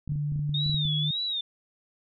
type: clicks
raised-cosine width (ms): 5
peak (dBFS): -26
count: 11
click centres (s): 0.077 / 0.12 / 0.157 / 0.321 / 0.359 / 0.393 / 0.494 / 0.662 / 0.697 / 0.744 / 0.853
type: tone with pitch glide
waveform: sine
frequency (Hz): 146.83 to 150.52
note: D3 to D3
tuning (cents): 0 to +43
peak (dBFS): -26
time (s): 0.09-1.11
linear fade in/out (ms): 5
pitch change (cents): +43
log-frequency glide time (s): 0.56-0.92
type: tone with vibrato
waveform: sine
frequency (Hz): 3637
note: A#7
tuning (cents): -43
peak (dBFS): -27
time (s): 0.54-1.41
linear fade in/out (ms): 5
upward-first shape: sine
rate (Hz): 1.8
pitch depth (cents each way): 140
effects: none